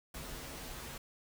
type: noise with comb filter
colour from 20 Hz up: pink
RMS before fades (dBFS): -45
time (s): 0.14-0.98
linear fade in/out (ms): 5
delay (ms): 10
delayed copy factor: -0.9
effects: none